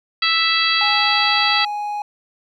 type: harmonic tone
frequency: 659 Hz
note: E5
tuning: 1 cent flat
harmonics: 2 / 3 / 4 / 5 / 6 / 7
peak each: -22 / -22 / -22 / -22 / -22 / -22 dBFS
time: 0.22-1.65 s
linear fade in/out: 5 ms
type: tone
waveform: triangle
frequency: 830.6 Hz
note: G#5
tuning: in tune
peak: -20 dBFS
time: 0.81-2.02 s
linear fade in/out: 2 ms
effects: none